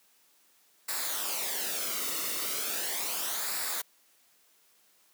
white noise with flanger, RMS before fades -33 dBFS, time 0.88-3.82 s, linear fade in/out 10 ms, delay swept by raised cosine 0.32 to 1.25 ms, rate 0.37 Hz, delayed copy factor -0.6, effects white hiss -65 dBFS RMS until 5.13 s + high-pass 200 Hz 12 dB/octave

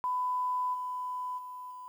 sine tone with level steps, 1000 Hz, B5, 21 cents sharp, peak -28 / -33 / -40 / -42 dBFS, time 0.04-1.88 s, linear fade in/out 0 ms, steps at 0.73 / 1.37 / 1.7 s, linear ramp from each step 20 ms, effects 10-bit

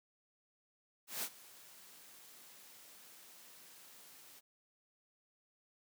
white noise with ADSR envelope, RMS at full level -38 dBFS, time 1.07-4.41 s, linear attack 160 ms, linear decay 59 ms, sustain -20 dB, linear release 26 ms, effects high-pass 150 Hz 12 dB/octave

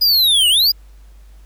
square linear two-way sweep, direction down then up, 4978 to 2794 to 4978 Hz, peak -11 dBFS, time 0.01-0.72 s, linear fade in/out 10 ms, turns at 0.49 s, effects added 50 Hz sine -39 dBFS peak until 1.45 s + pink hiss -56 dBFS RMS until 1.45 s

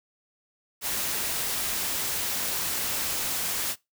white noise, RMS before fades -29 dBFS, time 0.81-3.76 s, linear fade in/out 50 ms, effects noise-tail reverb RT60 0.2 s tail -22 dB re dry

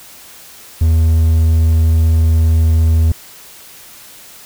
triangle tone, 80.8 Hz, E2, 34 cents flat, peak -6 dBFS, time 0.81-3.12 s, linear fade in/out 5 ms, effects white hiss -38 dBFS RMS until 4.45 s

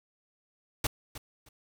pink noise with echo, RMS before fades -28 dBFS, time 0.84-0.87 s, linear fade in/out 5 ms, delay 310 ms, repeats 2, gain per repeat -14 dB, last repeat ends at 1.49 s, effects none

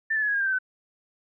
sine tone with pitch steps, 1779 / 1738.4 / 1698.7 / 1659.9 / 1622 / 1584.9 / 1548.7 / 1513.3 Hz, A6 / A6 / G#6 / G#6 / G#6 / G6 / G6 / F#6, +19 / -21 / +39 / -1 / -41 / +19 / -21 / +39 cents, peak -22 dBFS, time 0.1-0.588 s, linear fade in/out 10 ms, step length 61 ms, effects none

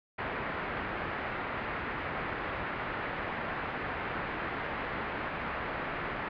white low-pass noise, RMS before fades -36 dBFS, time 0.18-6.29 s, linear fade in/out 10 ms, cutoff 2000 Hz, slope 24 dB/octave, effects resampled to 11025 Hz

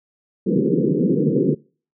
pink band-pass noise, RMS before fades -18 dBFS, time 0.46-1.55 s, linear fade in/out 10 ms, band 140 to 490 Hz, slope 96 dB/octave, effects noise-tail reverb RT60 0.4 s tail -25 dB re dry

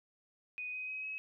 sine tone with pitch steps, 2489 / 2512 / 2535 / 2559 Hz, D#7 / D#7 / D#7 / D#7, 0 / +16 / +32 / +48 cents, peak -38 dBFS, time 0.58-1.18 s, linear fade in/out 0 ms, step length 150 ms, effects none

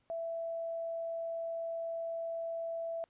sine tone, 664 Hz, E5, 12 cents sharp, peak -35 dBFS, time 0.1-3.04 s, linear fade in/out 0 ms, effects pink hiss -75 dBFS RMS until 3.09 s + resampled to 8000 Hz

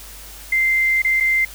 sine tone with dropouts, 2085 Hz, C7, 7 cents flat, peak -14 dBFS, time 0.52-1.45 s, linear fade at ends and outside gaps 5 ms, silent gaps 1.02-1.046 / 1.202-1.206 s, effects added 50 Hz sine -40 dBFS peak until 1.54 s + white hiss -39 dBFS RMS until 1.54 s

